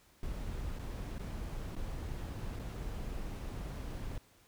brown noise with dropouts, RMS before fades -40 dBFS, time 0.23-4.18 s, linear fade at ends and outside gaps 2 ms, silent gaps 0.787-0.793 / 1.183-1.193 / 1.753-1.764 / 2.591-2.595 s, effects pink hiss -65 dBFS RMS until 4.47 s

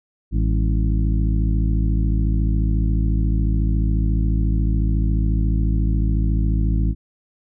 harmonic tone with a mistuned harmonic, 54.1 Hz, A1, 29 cents flat, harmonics 1 / 2 / 3 / 4 / 5 / 6, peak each -17 / -23 / -27 / -29 / -31 / -33 dBFS, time 0.31-6.95 s, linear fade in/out 50 ms, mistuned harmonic 4, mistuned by -110 cents, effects none

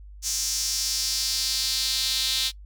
sawtooth tone with high-pass filter sweep, 261.6 Hz, C4, in tune, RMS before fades -26 dBFS, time 0.22-2.52 s, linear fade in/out 50 ms, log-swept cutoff 6000 to 3800 Hz, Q 3.4, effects noise-tail reverb RT60 0.1 s tail -21 dB re dry + added 50 Hz sine -41 dBFS peak until 2.65 s

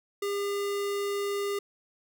square tone, 403.3 Hz, G4, 49 cents sharp, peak -29 dBFS, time 0.22-1.59 s, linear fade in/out 5 ms, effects none

